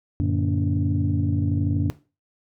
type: tone cluster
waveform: sine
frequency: 93.7 / 114.8 / 146.7 / 234.8 / 287.2 Hz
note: F#2 / A#2 / D3 / A#3 / D4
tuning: +22 / -26 / -2 / +13 / -39 cents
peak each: -22 / -28 / -26 / -30 / -25 dBFS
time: 0.2-1.9 s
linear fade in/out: 0 ms
effects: noise-tail reverb RT60 0.3 s tail -17 dB re dry + tanh soft clip ceiling -12 dBFS